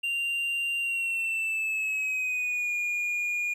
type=tone with pitch glide; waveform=triangle; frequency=2778 to 2432 Hz; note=F7 to D#7; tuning=-10 to -40 cents; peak=-25 dBFS; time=0.03-3.54 s; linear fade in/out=10 ms; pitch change=-230 cents; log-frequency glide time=0.79-2.73 s; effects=11-bit